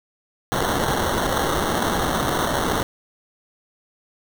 violet noise with sample-and-hold, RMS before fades -22 dBFS, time 0.52-2.83 s, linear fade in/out 0 ms, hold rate 2450 Hz, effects none

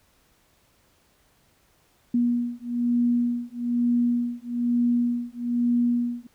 sine beating tone pair, 239.7 / 240.8 Hz, A#3 / B3, +48 / -44 cents, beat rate 1.1 Hz, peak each -24 dBFS, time 2.14-6.27 s, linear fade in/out 5 ms, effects pink hiss -63 dBFS RMS until 6.34 s

